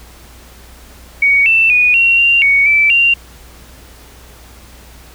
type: tone with pitch steps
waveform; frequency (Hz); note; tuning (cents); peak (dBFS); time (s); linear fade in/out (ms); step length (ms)
sine; 2242 / 2668 / 2468 / 2740 / 2772 / 2231 / 2320 / 2770; C#7 / E7 / D#7 / F7 / F7 / C#7 / D7 / F7; +19 / +20 / -15 / -34 / -14 / +11 / -22 / -15; -7; 1.22-3.14; 5; 240
effects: added 60 Hz sine -39 dBFS peak until 5.14 s + pink hiss -41 dBFS RMS until 5.14 s